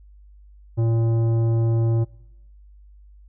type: tone with tanh clipping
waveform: triangle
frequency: 114.5 Hz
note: A#2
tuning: 31 cents flat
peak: -19 dBFS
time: 0.77-2.05 s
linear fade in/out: 20 ms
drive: 16 dB
effects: noise-tail reverb RT60 0.9 s tail -24 dB re dry + added 50 Hz sine -45 dBFS peak until 3.28 s